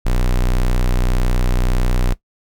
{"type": "tone", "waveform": "square", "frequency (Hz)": 30.87, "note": "B0", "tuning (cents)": 0, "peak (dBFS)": -14, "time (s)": [0.05, 2.14], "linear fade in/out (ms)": 10, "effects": ["noise-tail reverb RT60 0.1 s tail -17 dB re dry"]}